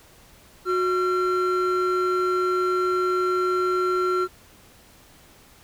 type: tone pair together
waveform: triangle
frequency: 365.4 / 1363.3 Hz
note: F#4 / F6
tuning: -22 / -42 cents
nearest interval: octave + major seventh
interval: 2280 cents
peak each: -19 / -21 dBFS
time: 0.65-4.28 s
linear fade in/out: 50 ms
effects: tanh soft clip ceiling -14 dBFS + pink hiss -52 dBFS RMS until 5.63 s